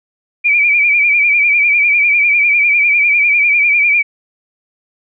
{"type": "tone with vibrato", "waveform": "sine", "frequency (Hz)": 2349, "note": "D7", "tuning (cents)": 0, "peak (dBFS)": -8, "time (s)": [0.44, 4.03], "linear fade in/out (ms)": 20, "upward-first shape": "sine", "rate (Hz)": 10, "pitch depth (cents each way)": 62, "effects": []}